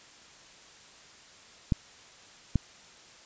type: clicks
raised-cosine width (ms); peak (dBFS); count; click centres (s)
5; -11; 2; 1.722 / 2.557
effects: white hiss -53 dBFS RMS until 3.25 s + resampled to 16000 Hz